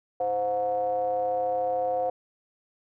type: ring-modulated tone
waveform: triangle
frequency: 100.7 Hz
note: G2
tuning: 47 cents sharp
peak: -19 dBFS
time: 0.2-2.1 s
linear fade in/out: 5 ms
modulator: 621 Hz
effects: none